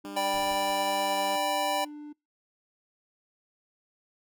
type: tone with pitch glide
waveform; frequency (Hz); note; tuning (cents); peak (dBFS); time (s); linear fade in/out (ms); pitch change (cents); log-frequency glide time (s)
triangle; 299.6 to 297; D4 to D4; +35 to +20; -37; 0.04-2.13; 10; -15; 1.32-1.87
type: tone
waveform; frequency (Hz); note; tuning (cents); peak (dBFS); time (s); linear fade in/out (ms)
10% pulse; 199.2; G3; +28; -32; 0.05-1.36; 0
type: chord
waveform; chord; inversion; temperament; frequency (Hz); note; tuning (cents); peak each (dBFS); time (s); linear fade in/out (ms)
square; G major; second; just; 588 / 784 / 980; D5 / G5 / B5; +2 / 0 / -14; -32 / -30 / -33; 0.16-1.85; 10
type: noise with exponential decay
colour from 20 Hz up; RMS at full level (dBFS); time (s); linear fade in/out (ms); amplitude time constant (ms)
brown; -47; 0.34-1.49; 2; 250
effects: noise-tail reverb RT60 0.2 s tail -25 dB re dry